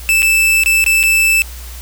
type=tone with dropouts; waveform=45% pulse; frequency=2637 Hz; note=E7; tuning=in tune; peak=-9 dBFS; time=0.09-1.42 s; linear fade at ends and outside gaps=0 ms; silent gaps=0.221-0.228 / 0.636-0.66 / 0.841-0.863 / 1.03-1.036 s; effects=added 60 Hz sine -28 dBFS peak until 1.81 s + white hiss -35 dBFS RMS until 1.81 s